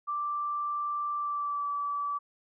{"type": "tone with pitch glide", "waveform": "sine", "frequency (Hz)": [1174.7, 1153.2], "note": ["D6", "D6"], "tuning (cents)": [0, -32], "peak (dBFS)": -29, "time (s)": [0.07, 2.19], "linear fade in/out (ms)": 20, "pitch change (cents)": -32, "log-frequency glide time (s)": [1.16, 1.68], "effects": []}